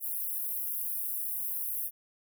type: high-pass noise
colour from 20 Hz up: pink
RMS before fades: -34 dBFS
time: 0-1.91 s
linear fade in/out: 50 ms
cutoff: 11000 Hz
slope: 48 dB/octave
effects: none